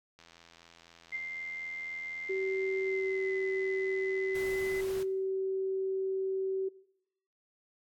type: click train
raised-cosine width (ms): 0.2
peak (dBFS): -37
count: 357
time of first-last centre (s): 0.19-4.428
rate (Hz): 84
type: tone with pitch glide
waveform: sine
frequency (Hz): 2093 to 2023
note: C7 to B6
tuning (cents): 0 to +41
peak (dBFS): -36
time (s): 1.12-4.81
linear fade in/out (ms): 5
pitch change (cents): -59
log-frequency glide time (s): 2.8-3.35
type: tone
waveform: sine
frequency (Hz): 382.7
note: G4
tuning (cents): -42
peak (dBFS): -30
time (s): 2.29-6.69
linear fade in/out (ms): 10
type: noise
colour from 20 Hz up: pink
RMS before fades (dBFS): -46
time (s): 4.35-5.03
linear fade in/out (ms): 2
effects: noise-tail reverb RT60 0.8 s tail -20 dB re dry + AAC 64 kbps